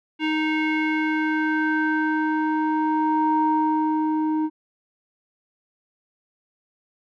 square tone with low-pass filter sweep, 311.2 Hz, D#4, in tune, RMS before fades -22 dBFS, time 0.19-4.5 s, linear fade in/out 50 ms, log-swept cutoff 2600 to 670 Hz, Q 4.1, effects none

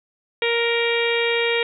harmonic tone, 467.9 Hz, A#4, 6 cents sharp, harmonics 1 / 2 / 3 / 4 / 5 / 6 / 7 / 8, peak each -21 / -31 / -33 / -27 / -24 / -30 / -30 / -31 dBFS, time 0.42-1.63 s, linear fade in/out 2 ms, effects none

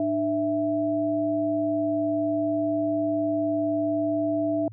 sine tone pair together, 299.9 / 660.5 Hz, D4 / E5, +36 / +3 cents, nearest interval octave + major second, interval 1367 cents, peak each -25 dBFS, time 0-4.68 s, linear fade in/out 2 ms, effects added 108 Hz sine -40 dBFS peak until 4.72 s

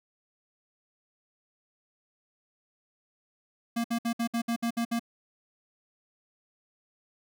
square tone bursts, 233.1 Hz, A#3, in tune, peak -27 dBFS, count 9, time 3.76-4.995 s, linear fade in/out 10 ms, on 83 ms, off 61 ms, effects none

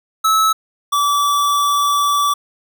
square tone pair in turn, 1300 / 1154.5 Hz, E6 / D6, -24 / -30 cents, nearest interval major second, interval 206 cents, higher first, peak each -12 / -14 dBFS, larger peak first, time 0.24-0.53 / 0.92-2.34 s, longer second, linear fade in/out 10 ms, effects none

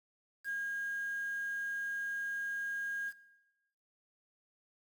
sine tone with quantisation, 1626 Hz, G#6, 37 cents flat, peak -34 dBFS, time 0.44-3.13 s, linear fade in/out 50 ms, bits 9, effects noise-tail reverb RT60 1.0 s tail -18 dB re dry

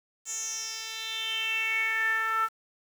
10% pulse tone with band-pass filter sweep, 445 Hz, A4, 20 cents sharp, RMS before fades -30 dBFS, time 0.25-2.49 s, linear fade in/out 50 ms, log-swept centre 7300 to 1300 Hz, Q 6.1, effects 8-bit

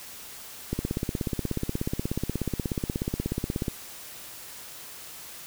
click train, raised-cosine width 3 ms, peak -14 dBFS, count 50, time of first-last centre 0.73-3.682 s, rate 16.6 Hz, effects white hiss -43 dBFS RMS until 5.46 s

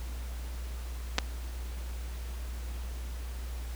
clicks, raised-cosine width 0.2 ms, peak -9 dBFS, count 2, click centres 1.183 / 1.187 s, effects added 60 Hz sine -35 dBFS peak until 3.75 s + pink hiss -49 dBFS RMS until 3.75 s

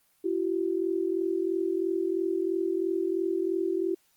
sine tone pair together, 337.7 / 380.7 Hz, E4 / F#4, +42 / +49 cents, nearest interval major second, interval 207 cents, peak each -28 dBFS, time 0.24-3.95 s, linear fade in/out 10 ms, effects white hiss -67 dBFS RMS until 4.16 s + Opus 24 kbps

